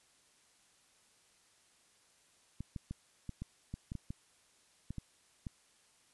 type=clicks; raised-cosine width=5 ms; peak=-28 dBFS; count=12; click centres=2.606 / 2.762 / 2.91 / 3.293 / 3.42 / 3.74 / 3.919 / 3.953 / 4.105 / 4.906 / 4.983 / 5.468 s; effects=white hiss -68 dBFS RMS until 6.13 s + resampled to 24000 Hz